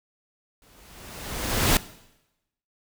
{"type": "noise with exponential growth", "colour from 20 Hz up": "pink", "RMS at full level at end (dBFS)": -18, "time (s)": [0.62, 1.77], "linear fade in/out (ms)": 1, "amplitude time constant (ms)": 250, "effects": ["noise-tail reverb RT60 0.9 s tail -18 dB re dry"]}